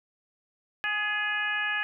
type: harmonic tone with a mistuned harmonic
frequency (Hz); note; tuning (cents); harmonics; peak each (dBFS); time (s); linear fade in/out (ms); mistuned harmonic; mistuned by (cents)
415.3; G#4; 0; 2 / 3 / 4 / 5 / 6 / 7; -38 / -38 / -28 / -40 / -33 / -37; 0.84-1.83; 0; 4; +33
effects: none